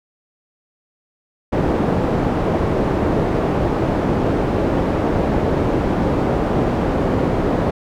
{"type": "low-pass noise", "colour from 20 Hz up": "white", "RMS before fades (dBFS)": -18, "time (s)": [1.52, 7.71], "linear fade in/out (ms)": 10, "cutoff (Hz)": 490, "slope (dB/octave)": 12, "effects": []}